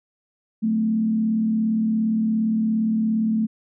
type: tone with frequency modulation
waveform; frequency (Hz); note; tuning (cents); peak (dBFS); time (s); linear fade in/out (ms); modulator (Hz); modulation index
sine; 220; A3; 0; -18; 0.62-3.47; 20; 37.3; 0.41
effects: none

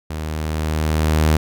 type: tone with level ramp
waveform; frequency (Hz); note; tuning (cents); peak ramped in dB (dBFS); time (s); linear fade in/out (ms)
sawtooth; 77.78; D#2; 0; -21 to -8; 0.1-1.37; 5
effects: none

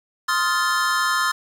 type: chord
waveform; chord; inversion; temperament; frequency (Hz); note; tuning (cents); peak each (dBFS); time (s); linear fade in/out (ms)
square; F dominant seventh; second; just; 1047.7 / 1257.2 / 1396.9 / 1746.1; C6 / Eb6 / F6 / A6; +2 / +18 / 0 / -14; -25; 0.28-1.32; 10
effects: low-pass 10000 Hz 12 dB/octave + 7-bit

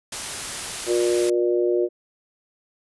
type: noise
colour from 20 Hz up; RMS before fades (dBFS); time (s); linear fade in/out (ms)
white; -30; 0.12-1.3; 5
type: harmonic tone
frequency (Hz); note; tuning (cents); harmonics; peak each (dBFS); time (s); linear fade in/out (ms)
119.2; A#2; +39; 3 / 4 / 5; -19 / -25 / -27; 0.86-1.89; 50
effects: resampled to 24000 Hz

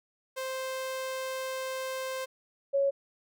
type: tone pair in turn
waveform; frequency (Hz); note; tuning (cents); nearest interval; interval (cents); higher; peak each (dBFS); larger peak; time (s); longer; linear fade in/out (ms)
sawtooth / sine; 523.3 / 554.4; C5 / C#5; 0 / 0; minor second; 100; second; -29 / -23; second; 0.36-2.26 / 2.73-2.91; first; 20
effects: none

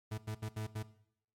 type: tone bursts at uneven times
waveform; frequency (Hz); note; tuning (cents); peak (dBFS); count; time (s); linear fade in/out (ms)
40% pulse; 108.2; A2; -29; -36; 5; 0.11-0.18 / 0.27-0.35 / 0.42-0.49 / 0.56-0.67 / 0.75-0.83; 10
effects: noise-tail reverb RT60 0.7 s tail -17 dB re dry + MP3 64 kbps

